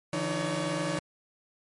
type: tone cluster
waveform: sawtooth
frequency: 147.2 / 169.3 / 308.3 / 565 Hz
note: D3 / E3 / D#4 / C#5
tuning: +4 / +46 / -16 / +33 cents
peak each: -33 / -30 / -30 / -29 dBFS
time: 0.13-0.99 s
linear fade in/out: 2 ms
effects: MP3 48 kbps